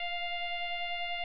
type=tone with frequency modulation; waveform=sine; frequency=1396.9 Hz; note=F6; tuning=in tune; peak=-32 dBFS; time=0-1.24 s; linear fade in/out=2 ms; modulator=701 Hz; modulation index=2.5; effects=none